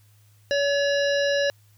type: harmonic tone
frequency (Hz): 567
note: C#5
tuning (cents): +39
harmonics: 1 / 3 / 5 / 7 / 9 / 10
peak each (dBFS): -21 / -27 / -33 / -33 / -35 / -39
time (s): 0.51-1.5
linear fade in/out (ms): 0
effects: added 104 Hz sine -54 dBFS peak until 1.77 s + white hiss -63 dBFS RMS until 1.77 s